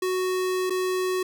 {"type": "tone with dropouts", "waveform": "square", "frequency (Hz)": 370, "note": "F#4", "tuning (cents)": 0, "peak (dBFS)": -24, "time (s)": [0.02, 1.23], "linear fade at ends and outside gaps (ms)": 5, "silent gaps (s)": [0.698, 0.704], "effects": []}